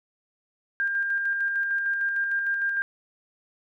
sine tone with tremolo, 1600 Hz, G6, 35 cents sharp, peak -22 dBFS, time 0.8-2.82 s, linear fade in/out 0 ms, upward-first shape square, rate 6.6 Hz, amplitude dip 30%, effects none

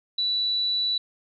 sine tone, 3951 Hz, B7, in tune, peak -22 dBFS, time 0.18-0.98 s, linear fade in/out 5 ms, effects none

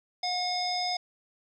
square tone with low-pass filter, 723 Hz, F#5, 40 cents flat, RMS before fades -30 dBFS, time 0.23-0.97 s, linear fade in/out 5 ms, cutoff 4900 Hz, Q 7.8, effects 11-bit

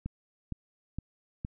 click train, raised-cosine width 5 ms, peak -22 dBFS, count 4, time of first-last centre 0.06-1.449 s, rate 2.16 Hz, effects none

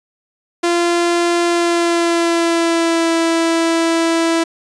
sawtooth tone with pitch glide, 344.5 to 330.8 Hz, F4 to E4, -24 to +6 cents, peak -9 dBFS, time 0.63-4.44 s, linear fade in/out 10 ms, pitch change -70 cents, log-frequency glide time 1.46-3.13 s, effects resampled to 22050 Hz

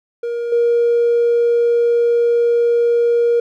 triangle tone with level steps, 472.1 Hz, A#4, 22 cents sharp, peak -17 / -8 dBFS, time 0.23-3.4 s, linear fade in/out 5 ms, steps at 0.52 s, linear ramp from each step 5 ms, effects tanh soft clip ceiling -8 dBFS

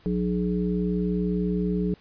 harmonic tone, 60 Hz, B1, 49 cents flat, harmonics 1 / 3 / 5 / 7, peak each -33 / -24 / -32 / -30 dBFS, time 0.06-1.94 s, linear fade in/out 0 ms, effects pink hiss -57 dBFS RMS until 2 s + resampled to 11025 Hz

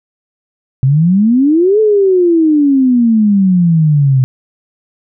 sine exponential two-way sweep, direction up then down, 127.3 to 440 to 127.3 Hz, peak -6 dBFS, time 0.83-4.24 s, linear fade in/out 0 ms, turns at 1.8 s, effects none

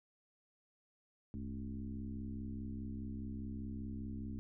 sine tone with frequency modulation, 150.1 Hz, D3, 38 cents sharp, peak -40 dBFS, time 1.34-4.39 s, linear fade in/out 0 ms, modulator 64.9 Hz, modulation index 2, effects none

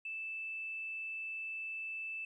triangle tone, 2637 Hz, E7, in tune, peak -35 dBFS, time 0.05-2.25 s, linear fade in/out 5 ms, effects tanh soft clip ceiling -37 dBFS + resampled to 22050 Hz

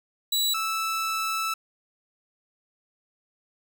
sawtooth tone pair in turn, 3925 / 1315.5 Hz, B7 / E6, -11 / -4 cents, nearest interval octave + perfect fifth, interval 1893 cents, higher first, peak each -19 / -22 dBFS, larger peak first, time 0.32-0.54 / 0.54-1.54 s, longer second, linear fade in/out 5 ms, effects none

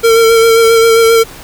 square tone with vibrato, 455.3 Hz, A#4, 41 cents flat, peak -5 dBFS, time 0.03-1.24 s, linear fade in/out 20 ms, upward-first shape sine, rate 7.5 Hz, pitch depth 22 cents each way, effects pink hiss -32 dBFS RMS until 1.43 s

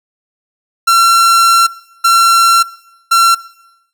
45% pulse tone bursts at uneven times, 1359 Hz, F6, 48 cents flat, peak -6 dBFS, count 3, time 0.87-1.67 / 2.04-2.63 / 3.11-3.35 s, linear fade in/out 10 ms, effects noise-tail reverb RT60 0.9 s tail -20 dB re dry

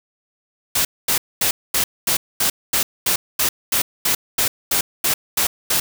white noise bursts, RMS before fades -18 dBFS, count 16, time 0.75-5.8 s, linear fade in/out 5 ms, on 100 ms, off 230 ms, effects none

